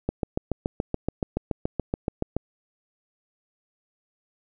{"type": "click train", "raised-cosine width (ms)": 2, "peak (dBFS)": -11, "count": 17, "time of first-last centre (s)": [0.09, 2.366], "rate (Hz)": 7.03, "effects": []}